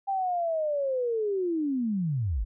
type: linear sweep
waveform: sine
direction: down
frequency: 795 to 41.32 Hz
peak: -25 dBFS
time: 0.07-2.45 s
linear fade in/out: 20 ms
effects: none